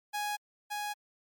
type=tone pair in turn; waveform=sawtooth; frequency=830.6 / 830.6 Hz; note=G#5 / G#5; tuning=0 / 0 cents; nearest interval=unison; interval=0 cents; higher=neither; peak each=-28 / -30 dBFS; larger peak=first; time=0.13-0.37 / 0.7-0.94 s; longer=neither; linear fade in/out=20 ms; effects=MP3 96 kbps